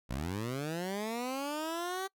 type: linear sweep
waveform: 15% pulse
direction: up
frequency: 56 to 389.5 Hz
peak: -28 dBFS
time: 0.09-2.08 s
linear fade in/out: 20 ms
effects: noise-tail reverb RT60 0.1 s tail -25 dB re dry